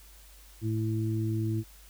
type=harmonic tone; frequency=110 Hz; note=A2; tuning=in tune; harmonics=1 / 2 / 3; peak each=-28 / -37 / -33 dBFS; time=0.61-1.64 s; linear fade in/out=50 ms; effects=added 50 Hz sine -52 dBFS peak until 1.89 s + white hiss -56 dBFS RMS until 1.89 s